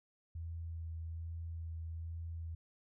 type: tone with vibrato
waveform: sine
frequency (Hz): 82.41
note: E2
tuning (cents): 0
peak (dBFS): -40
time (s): 0.35-2.55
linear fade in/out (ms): 5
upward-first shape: sine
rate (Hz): 1.2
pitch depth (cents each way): 15
effects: none